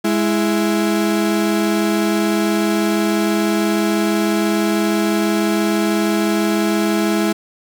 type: tone pair together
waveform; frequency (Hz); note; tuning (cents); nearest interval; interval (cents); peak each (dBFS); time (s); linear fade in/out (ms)
35% pulse; 208.7 / 331.3; G#3 / E4; +9 / +9; minor sixth; 800; -16; 0.04-7.33; 10
effects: none